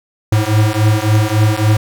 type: beating tone pair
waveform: square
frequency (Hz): 105.6 / 109.2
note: G#2 / A2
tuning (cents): +29 / -13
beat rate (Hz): 3.6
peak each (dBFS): -14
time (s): 0.32-1.77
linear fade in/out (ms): 5
effects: none